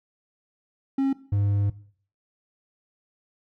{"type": "tone pair in turn", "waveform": "triangle", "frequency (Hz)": [271.1, 101.17], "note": ["C#4", "G#2"], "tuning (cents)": [-38, -45], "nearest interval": "octave + perfect fourth", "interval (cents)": 1707, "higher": "first", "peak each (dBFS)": -18, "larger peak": "neither", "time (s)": [[0.98, 1.13], [1.32, 1.7]], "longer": "second", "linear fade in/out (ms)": 5, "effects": ["noise-tail reverb RT60 0.5 s tail -18 dB re dry"]}